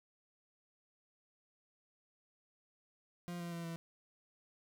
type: tone with pitch steps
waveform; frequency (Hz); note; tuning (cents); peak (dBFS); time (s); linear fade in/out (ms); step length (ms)
40% pulse; 174.61 / 171.91 / 169.25 / 166.63; F3 / F3 / E3 / E3; 0 / -27 / +46 / +19; -40; 3.28-3.76; 0; 120
effects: none